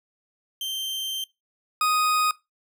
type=tone pair in turn; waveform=40% pulse; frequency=3136 / 1246.8 Hz; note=G7 / D#6; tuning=0 / +3 cents; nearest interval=octave + major third; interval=1597 cents; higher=first; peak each=-27 / -19 dBFS; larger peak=second; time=0.61-1.24 / 1.81-2.31 s; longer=first; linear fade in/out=2 ms; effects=noise-tail reverb RT60 0.2 s tail -20 dB re dry